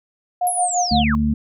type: tone with tremolo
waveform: sine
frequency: 717 Hz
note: F5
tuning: 45 cents sharp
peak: -15 dBFS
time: 0.41-1.04 s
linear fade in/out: 5 ms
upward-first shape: sine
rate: 5.8 Hz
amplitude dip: 80%
type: linear sweep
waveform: sine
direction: down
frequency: 11350 to 999 Hz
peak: -21 dBFS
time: 0.47-1.15 s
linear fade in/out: 0 ms
type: harmonic tone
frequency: 74.3 Hz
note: D2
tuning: 21 cents sharp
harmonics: 1 / 2 / 3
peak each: -22 / -25 / -17 dBFS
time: 0.91-1.34 s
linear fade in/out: 5 ms
effects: none